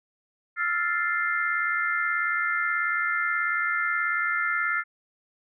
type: chord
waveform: sine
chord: F major seventh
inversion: third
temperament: equal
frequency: 1318.5 / 1396.9 / 1760 / 2093 Hz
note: E6 / F6 / A6 / C7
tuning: 0 / 0 / 0 / 0 cents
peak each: -32 / -27 / -29 / -29 dBFS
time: 0.56-4.84 s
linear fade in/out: 50 ms
effects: none